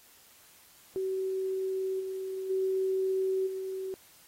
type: tone with level steps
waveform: sine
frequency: 380 Hz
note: F#4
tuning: 46 cents sharp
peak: -29 / -33 / -26 / -33 dBFS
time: 0.96-3.94 s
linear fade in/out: 0 ms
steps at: 1.99 / 2.49 / 3.46 s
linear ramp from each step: 20 ms
effects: white hiss -58 dBFS RMS until 4.27 s + AAC 48 kbps

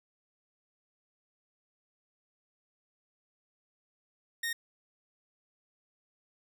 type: tone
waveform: sawtooth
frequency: 1853 Hz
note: A#6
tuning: 11 cents flat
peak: -28 dBFS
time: 4.43-4.53 s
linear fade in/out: 5 ms
effects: none

